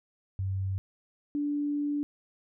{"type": "tone pair in turn", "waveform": "sine", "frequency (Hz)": [95.9, 291.1], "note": ["G2", "D4"], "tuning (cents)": [-37, -15], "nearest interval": "octave + perfect fifth", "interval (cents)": 1922, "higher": "second", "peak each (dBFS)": [-28, -27], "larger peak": "second", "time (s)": [[0.39, 0.78], [1.35, 2.03]], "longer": "second", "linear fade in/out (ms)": 0, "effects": []}